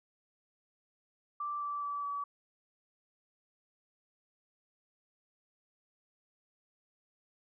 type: tone with pitch steps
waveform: sine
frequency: 1172 / 1162.6 / 1153.2 / 1143.9 Hz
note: D6 / D6 / D6 / D6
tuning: -4 / -18 / -32 / -46 cents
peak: -34 dBFS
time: 1.4-2.24 s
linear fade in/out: 5 ms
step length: 210 ms
effects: none